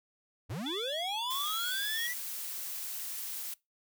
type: linear sweep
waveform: square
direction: up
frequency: 77 to 2000 Hz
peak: -36 dBFS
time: 0.49-2.14 s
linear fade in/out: 20 ms
type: tone with vibrato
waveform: sine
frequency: 3389 Hz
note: G#7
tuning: 34 cents sharp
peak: -35 dBFS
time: 0.66-2.07 s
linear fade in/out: 2 ms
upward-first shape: square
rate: 1.9 Hz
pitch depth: 30 cents each way
type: noise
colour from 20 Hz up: blue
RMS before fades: -39 dBFS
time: 1.3-3.54 s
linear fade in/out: 5 ms
effects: noise-tail reverb RT60 0.2 s tail -22 dB re dry